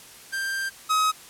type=tone pair in turn; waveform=45% pulse; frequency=1581 / 1269.1 Hz; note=G6 / D#6; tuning=+14 / +34 cents; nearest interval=major third; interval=380 cents; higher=first; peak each=-26 / -19 dBFS; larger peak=second; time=0.32-0.7 / 0.89-1.12 s; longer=first; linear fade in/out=20 ms; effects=white hiss -46 dBFS RMS until 1.29 s + low-pass 12000 Hz 12 dB/octave